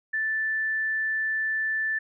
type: tone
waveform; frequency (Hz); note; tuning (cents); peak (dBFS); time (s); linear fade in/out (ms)
sine; 1760; A6; 0; -24; 0.13-1.99; 10
effects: none